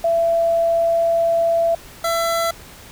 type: tone pair in turn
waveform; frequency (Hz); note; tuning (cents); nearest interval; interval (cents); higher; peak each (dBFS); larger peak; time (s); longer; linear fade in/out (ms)
sine / 25% pulse; 670 / 670; E5 / E5; +28 / +28; unison; 0; neither; -14; neither; 0.04-1.75 / 2.04-2.51; first; 5
effects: pink hiss -41 dBFS RMS until 2.91 s